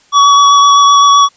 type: tone with vibrato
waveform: square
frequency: 1133 Hz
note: C#6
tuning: 37 cents sharp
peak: -4 dBFS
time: 0.12-1.29 s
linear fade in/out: 50 ms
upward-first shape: sine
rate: 7.8 Hz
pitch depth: 12 cents each way
effects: white hiss -48 dBFS RMS until 1.36 s + resampled to 16000 Hz